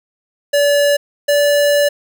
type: tone pair in turn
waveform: square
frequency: 575 / 579.3 Hz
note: D5 / D5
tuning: -37 / -24 cents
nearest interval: unison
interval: 13 cents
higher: second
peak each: -11 dBFS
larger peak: neither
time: 0.53-0.97 / 1.28-1.89 s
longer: second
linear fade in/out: 10 ms
effects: none